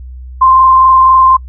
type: tone with frequency modulation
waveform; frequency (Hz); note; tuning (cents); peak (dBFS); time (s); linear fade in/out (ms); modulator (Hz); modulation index
sine; 1046.5; C6; 0; -3; 0.41-1.37; 10; 24; 0.54
effects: noise-tail reverb RT60 0.1 s tail -26 dB re dry + added 63 Hz sine -25 dBFS peak until 1.48 s